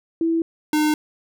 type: tone pair in turn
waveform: sine / square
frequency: 329.6 / 304 Hz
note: E4 / D#4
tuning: 0 / -40 cents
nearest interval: minor second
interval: 140 cents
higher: first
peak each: -17 dBFS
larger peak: neither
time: 0.21-0.42 / 0.73-0.94 s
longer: neither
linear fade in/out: 2 ms
effects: none

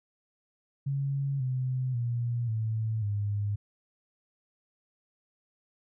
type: tone with pitch steps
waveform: sine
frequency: 138.59 / 128.56 / 119.26 / 110.64 / 102.63 Hz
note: C#3 / C3 / A#2 / A2 / G#2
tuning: 0 / -30 / +40 / +10 / -20 cents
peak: -27 dBFS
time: 0.86-3.56 s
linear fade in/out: 10 ms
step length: 540 ms
effects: none

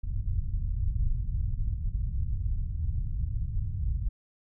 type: low-pass noise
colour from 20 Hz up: pink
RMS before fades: -29 dBFS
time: 0.03-4.09 s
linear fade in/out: 10 ms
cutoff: 110 Hz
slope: 24 dB/octave
effects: none

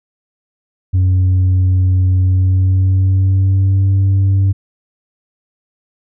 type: tone with pitch glide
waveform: sine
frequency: 92.5 to 97.1 Hz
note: F#2 to G2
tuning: 0 to -16 cents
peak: -6 dBFS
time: 0.93-4.53 s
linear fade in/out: 20 ms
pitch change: +84 cents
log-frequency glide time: 2.19-3.9 s
effects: tanh soft clip ceiling -8 dBFS

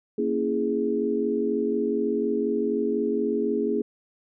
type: chord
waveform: sine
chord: A# half-diminished seventh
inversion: none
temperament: equal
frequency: 233.1 / 277.2 / 329.6 / 415.3 Hz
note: A#3 / C#4 / E4 / G#4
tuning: 0 / 0 / 0 / 0 cents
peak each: -28 / -30 / -30 / -25 dBFS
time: 0.18-3.82 s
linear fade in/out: 5 ms
effects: none

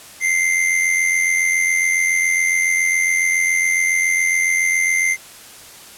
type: tone with amplitude modulation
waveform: square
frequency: 2087 Hz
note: C7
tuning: 5 cents flat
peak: -13 dBFS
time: 0.2-5.17 s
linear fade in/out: 50 ms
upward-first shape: sine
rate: 87.2 Hz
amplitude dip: 55%
effects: white hiss -40 dBFS RMS until 5.97 s + low-pass 12000 Hz 12 dB/octave

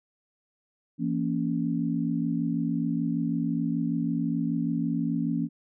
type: chord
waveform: sine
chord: A# diminished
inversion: second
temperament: just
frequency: 167.82 / 233.1 / 279.7 Hz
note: E3 / A#3 / C#4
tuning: +31 / 0 / +16 cents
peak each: -29 dBFS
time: 0.98-5.49 s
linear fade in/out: 50 ms
effects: none

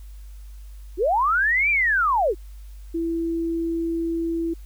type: linear two-way sweep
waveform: sine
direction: up then down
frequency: 314.7 to 2409 to 314.7 Hz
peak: -17 dBFS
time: 0.97-2.35 s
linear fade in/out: 50 ms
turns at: 1.7 s
type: tone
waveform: sine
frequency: 332.3 Hz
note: E4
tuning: 14 cents sharp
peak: -22 dBFS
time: 2.94-4.54 s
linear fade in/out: 10 ms
effects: added 50 Hz sine -37 dBFS peak until 4.65 s + white hiss -58 dBFS RMS until 4.65 s

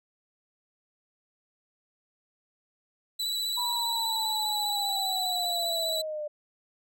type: tone with vibrato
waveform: 40% pulse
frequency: 3951 Hz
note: B7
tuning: in tune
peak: -27 dBFS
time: 3.19-6.02 s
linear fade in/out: 10 ms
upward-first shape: triangle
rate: 15 Hz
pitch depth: 26 cents each way
type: linear sweep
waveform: sine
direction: down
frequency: 980 to 593 Hz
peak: -31 dBFS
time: 3.57-6.28 s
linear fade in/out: 10 ms
effects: none

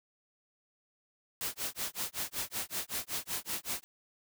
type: noise with tremolo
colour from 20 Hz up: white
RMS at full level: -34 dBFS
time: 1.41-3.84 s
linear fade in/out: 0 ms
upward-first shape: sine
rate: 5.3 Hz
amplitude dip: 100%
effects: none

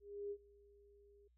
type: tone with ADSR envelope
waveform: sine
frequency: 406.6 Hz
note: G#4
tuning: 37 cents flat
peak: -40 dBFS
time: 0-1.28 s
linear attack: 310 ms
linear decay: 63 ms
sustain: -24 dB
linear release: 8 ms
effects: added 60 Hz sine -70 dBFS peak until 1.37 s

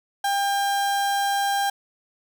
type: tone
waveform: 35% pulse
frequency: 799 Hz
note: G5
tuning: 33 cents sharp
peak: -19 dBFS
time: 0.24-1.7 s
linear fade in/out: 5 ms
effects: none

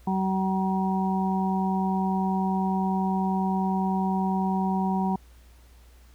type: harmonic tone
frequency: 190 Hz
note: F#3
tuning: 46 cents sharp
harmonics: 1 / 2 / 4 / 5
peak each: -24 / -35 / -30 / -31 dBFS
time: 0.07-5.16 s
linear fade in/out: 5 ms
effects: added 60 Hz sine -50 dBFS peak until 6.14 s + pink hiss -60 dBFS RMS until 6.14 s

